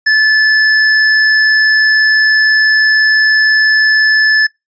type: tone with hard clipping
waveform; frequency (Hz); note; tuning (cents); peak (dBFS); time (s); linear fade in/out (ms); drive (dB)
sine; 1737; A6; -23; -8; 0.06-4.47; 10; 17
effects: noise-tail reverb RT60 0.2 s tail -24 dB re dry + resampled to 16000 Hz